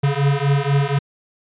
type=beating tone pair; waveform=square; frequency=138.7 / 142.8 Hz; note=C#3 / D3; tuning=+1 / -48 cents; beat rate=4.1 Hz; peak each=-19 dBFS; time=0.03-0.99 s; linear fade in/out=10 ms; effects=resampled to 8000 Hz